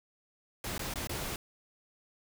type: noise with dropouts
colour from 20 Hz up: pink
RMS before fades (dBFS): -37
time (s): 0.64-1.36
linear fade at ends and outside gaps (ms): 2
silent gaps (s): 0.78-0.793 / 0.939-0.957 / 1.072-1.094
effects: none